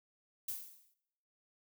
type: noise with exponential decay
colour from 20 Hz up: violet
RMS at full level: -37 dBFS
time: 0.48-0.94 s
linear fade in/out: 5 ms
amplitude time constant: 100 ms
effects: noise-tail reverb RT60 0.9 s tail -22 dB re dry